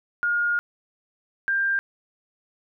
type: tone pair in turn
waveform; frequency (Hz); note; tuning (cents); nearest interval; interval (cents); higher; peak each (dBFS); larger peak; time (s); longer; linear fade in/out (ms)
sine; 1424 / 1590.2; F6 / G6; +33 / +24; major second; 191; second; -20; neither; 0.23-0.59 / 1.48-1.79; first; 0
effects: none